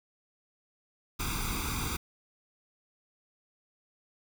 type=noise with comb filter; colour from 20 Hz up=pink; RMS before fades=-33 dBFS; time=1.19-1.97 s; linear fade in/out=10 ms; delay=0.83 ms; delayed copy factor=+1; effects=none